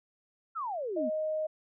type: exponential sweep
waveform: sine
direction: down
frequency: 1396.9 to 220 Hz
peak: -32 dBFS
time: 0.55-1.1 s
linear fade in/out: 20 ms
type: tone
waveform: sine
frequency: 622.3 Hz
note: D#5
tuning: in tune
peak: -29 dBFS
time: 0.96-1.47 s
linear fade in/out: 10 ms
effects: none

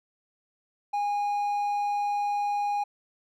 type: tone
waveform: triangle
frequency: 820 Hz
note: G#5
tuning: 22 cents flat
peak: -23 dBFS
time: 0.93-2.84 s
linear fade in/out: 10 ms
effects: none

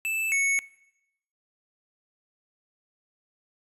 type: tone pair in turn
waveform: square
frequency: 2637 / 2211 Hz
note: E7 / C#7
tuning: 0 / -5 cents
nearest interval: minor third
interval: 305 cents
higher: first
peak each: -27 / -22 dBFS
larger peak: second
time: 0.05-0.32 / 0.32-0.59 s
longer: neither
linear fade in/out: 0 ms
effects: noise-tail reverb RT60 0.8 s tail -20 dB re dry + resampled to 32000 Hz

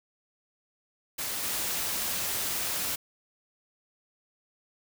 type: noise with level steps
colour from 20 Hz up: white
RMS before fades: -33 / -31 dBFS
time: 1.18-2.96 s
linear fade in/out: 10 ms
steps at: 1.43 s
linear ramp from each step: 10 ms
effects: none

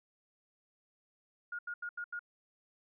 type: tone bursts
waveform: sine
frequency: 1429 Hz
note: F6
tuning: 39 cents sharp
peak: -37 dBFS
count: 5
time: 1.52-2.193 s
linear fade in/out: 5 ms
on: 69 ms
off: 82 ms
effects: none

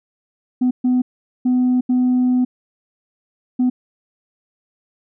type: tone bursts at uneven times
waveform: sine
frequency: 251.1 Hz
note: B3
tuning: 29 cents sharp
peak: -11 dBFS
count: 5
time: 0.61-0.71 / 0.84-1.02 / 1.45-1.81 / 1.89-2.45 / 3.59-3.7 s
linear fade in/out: 10 ms
effects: tanh soft clip ceiling -11 dBFS

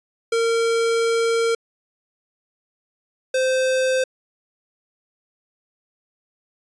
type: tone pair in turn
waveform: square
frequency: 459.5 / 518.9 Hz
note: A#4 / C5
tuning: -25 / -14 cents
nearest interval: major second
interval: 211 cents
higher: second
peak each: -18 dBFS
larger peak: neither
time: 0.32-1.55 / 3.34-4.04 s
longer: first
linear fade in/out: 5 ms
effects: resampled to 22050 Hz

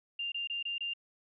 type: tone bursts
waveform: sine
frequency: 2794 Hz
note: F7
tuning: in tune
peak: -33 dBFS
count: 5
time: 0.19-0.936 s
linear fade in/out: 5 ms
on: 130 ms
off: 24 ms
effects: none

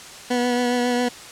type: tone with vibrato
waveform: 20% pulse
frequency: 244.9 Hz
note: B3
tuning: 14 cents flat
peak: -14 dBFS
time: 0.3-1.09 s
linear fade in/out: 10 ms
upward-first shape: triangle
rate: 7.3 Hz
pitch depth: 24 cents each way
effects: white hiss -39 dBFS RMS until 1.31 s + low-pass 8000 Hz 12 dB/octave

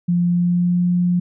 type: tone with pitch glide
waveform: sine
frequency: 174.61 to 177.15 Hz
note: F3 to F3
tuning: 0 to +25 cents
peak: -14 dBFS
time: 0.08-1.2 s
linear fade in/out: 10 ms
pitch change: +25 cents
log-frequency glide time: 0.26-0.83 s
effects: none

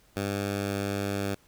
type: tone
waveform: 10% pulse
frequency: 99.8 Hz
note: G2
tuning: 32 cents sharp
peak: -20 dBFS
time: 0.16-1.35 s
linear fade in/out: 10 ms
effects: pink hiss -62 dBFS RMS until 1.47 s

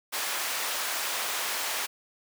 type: high-pass noise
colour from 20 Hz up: pink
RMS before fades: -31 dBFS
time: 0.12-1.87 s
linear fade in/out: 20 ms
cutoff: 860 Hz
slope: 12 dB/octave
effects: none

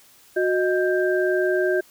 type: tone cluster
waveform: sine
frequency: 367.4 / 621 / 1580 Hz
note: F#4 / D#5 / G6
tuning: -12 / -3 / +13 cents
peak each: -20 / -24 / -26 dBFS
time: 0.36-1.81 s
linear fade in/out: 10 ms
effects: white hiss -53 dBFS RMS until 1.9 s

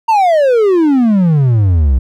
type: exponential sweep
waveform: triangle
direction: down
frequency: 932.3 to 60.7 Hz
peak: -5 dBFS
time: 0.08-1.99 s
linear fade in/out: 10 ms
effects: none

